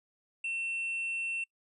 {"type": "tone with tanh clipping", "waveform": "sine", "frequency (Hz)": 2700, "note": "E7", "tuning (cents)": 41, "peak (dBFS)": -33, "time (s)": [0.44, 1.44], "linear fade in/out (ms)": 5, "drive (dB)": 4, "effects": ["noise-tail reverb RT60 0.1 s tail -26 dB re dry", "resampled to 24000 Hz"]}